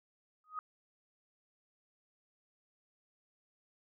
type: tone with exponential growth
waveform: sine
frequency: 1252 Hz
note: D#6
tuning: 10 cents sharp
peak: -33 dBFS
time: 0.44-0.59 s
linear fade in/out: 1 ms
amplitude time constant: 31 ms
effects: none